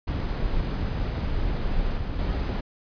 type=noise with level steps; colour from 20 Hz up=brown; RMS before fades=-26 / -29 / -25 dBFS; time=0.07-2.61 s; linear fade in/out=10 ms; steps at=1.98 / 2.19 s; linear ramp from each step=2 ms; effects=resampled to 11025 Hz